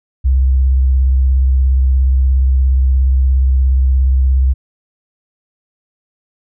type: tone with vibrato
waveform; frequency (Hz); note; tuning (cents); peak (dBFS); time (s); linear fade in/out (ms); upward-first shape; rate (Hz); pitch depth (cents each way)
sine; 65.41; C2; 0; -8; 0.24-4.54; 20; sine; 17; 49
effects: none